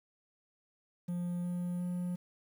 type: tone with pitch steps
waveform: triangle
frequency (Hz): 175.7 / 176.82 / 177.95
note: F3 / F3 / F3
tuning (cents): +11 / +22 / +33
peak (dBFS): -31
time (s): 1.08-2.16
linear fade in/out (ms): 10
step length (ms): 360
effects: 10-bit